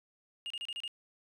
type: tone bursts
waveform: sine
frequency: 2845 Hz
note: F7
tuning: 31 cents sharp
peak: -34 dBFS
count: 6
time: 0.46-0.878 s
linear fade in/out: 0 ms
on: 43 ms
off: 32 ms
effects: tanh soft clip ceiling -35 dBFS